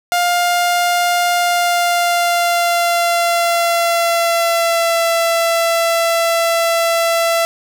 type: tone with pitch glide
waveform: sawtooth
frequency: 704 to 669.9 Hz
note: F5 to E5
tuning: +14 to +28 cents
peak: -9 dBFS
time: 0.12-7.45 s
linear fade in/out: 0 ms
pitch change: -86 cents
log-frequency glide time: 1.34-5.06 s
effects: none